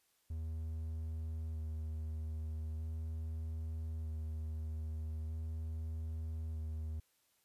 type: tone with vibrato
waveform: triangle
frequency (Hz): 79.1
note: D#2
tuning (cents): +29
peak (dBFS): -36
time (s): 0.3-7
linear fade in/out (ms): 5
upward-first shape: square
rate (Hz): 0.4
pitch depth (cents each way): 14
effects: white hiss -75 dBFS RMS until 7.44 s + resampled to 32000 Hz

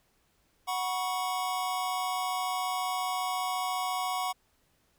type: chord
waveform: square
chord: F# suspended fourth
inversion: none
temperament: equal with one note detuned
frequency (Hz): 740 / 974.2 / 1108.7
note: F#5 / B5 / C#6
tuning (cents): 0 / -24 / 0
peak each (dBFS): -33 / -37 / -35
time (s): 0.67-4.33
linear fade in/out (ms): 20
effects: pink hiss -70 dBFS RMS until 4.98 s

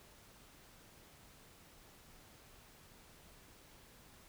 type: silence
effects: pink hiss -61 dBFS RMS until 4.28 s

